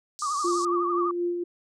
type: band-pass noise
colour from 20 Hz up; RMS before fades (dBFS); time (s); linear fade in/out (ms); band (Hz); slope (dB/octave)
white; -38; 0.19-0.65; 0; 4400 to 8300; 48
type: tone with vibrato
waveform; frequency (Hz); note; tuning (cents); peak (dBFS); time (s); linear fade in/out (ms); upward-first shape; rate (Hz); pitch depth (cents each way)
sine; 1174.7; D6; 0; -25; 0.22-1.11; 2; triangle; 12; 110
type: tone with tremolo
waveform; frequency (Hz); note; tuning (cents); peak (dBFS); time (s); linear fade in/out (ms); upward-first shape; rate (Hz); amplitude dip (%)
sine; 349.2; F4; 0; -23; 0.44-1.44; 10; sine; 4; 40
effects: none